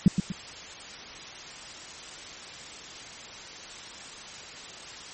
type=tone with echo; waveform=sine; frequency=185 Hz; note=F#3; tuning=in tune; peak=-11 dBFS; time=0.06-0.08 s; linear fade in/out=2 ms; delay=120 ms; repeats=2; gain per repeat=-8 dB; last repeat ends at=0.32 s; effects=white hiss -42 dBFS RMS until 5.13 s + MP3 32 kbps